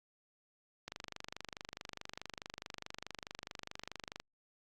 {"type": "click train", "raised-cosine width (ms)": 0.2, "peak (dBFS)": -25, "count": 83, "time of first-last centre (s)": [0.88, 4.2], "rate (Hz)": 24.7, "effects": ["Opus 48 kbps"]}